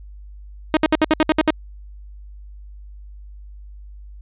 sawtooth tone bursts, 312.1 Hz, D#4, 5 cents sharp, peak -8 dBFS, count 9, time 0.74-1.504 s, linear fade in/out 0 ms, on 28 ms, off 64 ms, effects added 50 Hz sine -36 dBFS peak until 4.21 s + resampled to 8000 Hz

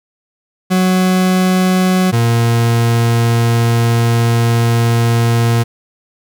40% pulse tone pair in turn, 185 / 116.79 Hz, F#3 / A#2, 0 / +4 cents, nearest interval minor sixth, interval 796 cents, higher first, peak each -9 dBFS, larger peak neither, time 0.7-2.12 / 2.12-5.64 s, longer second, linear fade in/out 20 ms, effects none

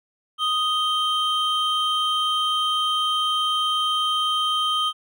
triangle tone pair together, 1244.5 / 3136 Hz, D#6 / G7, 0 / 0 cents, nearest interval octave + major third, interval 1600 cents, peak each -21 dBFS, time 0.38-4.93 s, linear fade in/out 50 ms, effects none

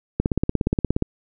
click train, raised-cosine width 3 ms, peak -6 dBFS, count 15, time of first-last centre 0.2-1.024 s, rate 17 Hz, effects none

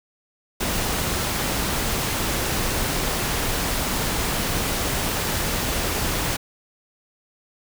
pink noise, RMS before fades -24 dBFS, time 0.6-6.37 s, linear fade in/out 10 ms, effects none

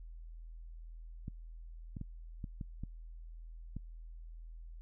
clicks, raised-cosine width 5 ms, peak -29 dBFS, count 7, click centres 1.281 / 1.968 / 2.013 / 2.442 / 2.612 / 2.836 / 3.766 s, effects noise-tail reverb RT60 0.1 s tail -26 dB re dry + added 41 Hz sine -46 dBFS peak until 4.81 s

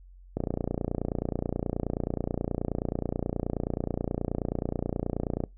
click train, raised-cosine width 2 ms, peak -15 dBFS, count 150, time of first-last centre 0.37-5.438 s, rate 29.4 Hz, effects noise-tail reverb RT60 0.2 s tail -23 dB re dry + added 45 Hz sine -48 dBFS peak until 5.57 s

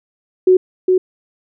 sine tone with echo, 370 Hz, F#4, in tune, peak -6 dBFS, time 0.47-0.57 s, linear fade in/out 5 ms, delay 410 ms, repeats 1, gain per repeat -3 dB, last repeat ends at 0.98 s, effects none

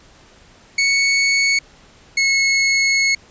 sawtooth tone pair in turn, 2217 / 2185 Hz, C#7 / C#7, 0 / -26 cents, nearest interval unison, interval 26 cents, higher first, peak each -10 dBFS, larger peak neither, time 0.78-1.59 / 2.17-3.15 s, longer second, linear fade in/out 5 ms, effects pink hiss -48 dBFS RMS until 3.3 s + resampled to 16000 Hz

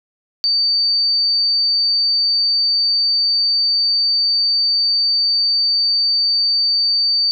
sine tone, 4598 Hz, D8, 37 cents flat, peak -13 dBFS, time 0.44-7.31 s, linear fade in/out 0 ms, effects none

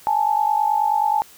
sine tone pair together, 830.6 / 880 Hz, G#5 / A5, 0 / 0 cents, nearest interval minor second, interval 100 cents, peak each -19 dBFS, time 0.07-1.22 s, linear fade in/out 0 ms, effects white hiss -47 dBFS RMS until 1.37 s

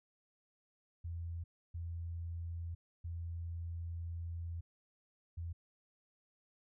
sine tone bursts at uneven times, 84.5 Hz, E2, 43 cents sharp, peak -39 dBFS, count 4, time 1.04-1.44 / 1.74-2.75 / 3.04-4.61 / 5.37-5.53 s, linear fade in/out 10 ms, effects none

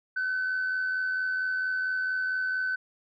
sine tone with amplitude modulation, 1516 Hz, F#6, 42 cents sharp, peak -23 dBFS, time 0.16-2.76 s, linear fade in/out 10 ms, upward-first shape sine, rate 84.4 Hz, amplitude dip 40%, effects tanh soft clip ceiling -23 dBFS

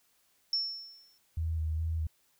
sine tone with exponential decay, 5400 Hz, E8, 41 cents sharp, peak -25 dBFS, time 0.53-1.18 s, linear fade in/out 1 ms, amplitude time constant 140 ms
sine tone with vibrato, 80 Hz, D#2, 49 cents sharp, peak -29 dBFS, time 1.37-2.07 s, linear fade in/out 5 ms, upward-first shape square, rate 2.4 Hz, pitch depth 24 cents each way
effects white hiss -70 dBFS RMS until 2.39 s

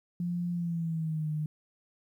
sine tone with pitch glide, 174.61 to 152.89 Hz, F3 to D#3, 0 to -30 cents, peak -29 dBFS, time 0.2-1.46 s, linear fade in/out 2 ms, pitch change -230 cents, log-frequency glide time 0.52-1.3 s, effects 11-bit

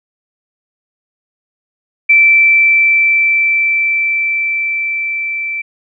sine tone with level ramp, 2332 Hz, D7, 13 cents flat, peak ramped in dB -4 to -17 dBFS, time 2.09-5.62 s, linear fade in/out 10 ms, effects none

